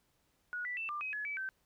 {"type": "tone with pitch steps", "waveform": "sine", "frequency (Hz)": [1457, 1971, 2664, 1191, 2533, 1699, 2298, 1546], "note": ["F#6", "B6", "E7", "D6", "D#7", "G#6", "D7", "G6"], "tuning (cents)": [-27, -4, 18, 24, 30, 39, -38, -24], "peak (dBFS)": -36, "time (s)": [0.53, 1.49], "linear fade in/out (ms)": 0, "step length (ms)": 120, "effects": ["pink hiss -75 dBFS RMS until 1.65 s"]}